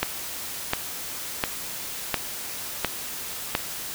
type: click train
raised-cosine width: 0.3 ms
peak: -5 dBFS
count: 6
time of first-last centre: 0.03-3.551 s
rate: 1.42 Hz
effects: white hiss -34 dBFS RMS until 3.94 s